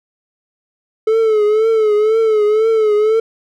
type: tone with vibrato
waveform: triangle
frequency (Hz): 433.9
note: A4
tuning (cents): -24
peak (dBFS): -8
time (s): 1.07-3.2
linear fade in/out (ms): 5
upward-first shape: triangle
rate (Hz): 2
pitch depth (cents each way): 79
effects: none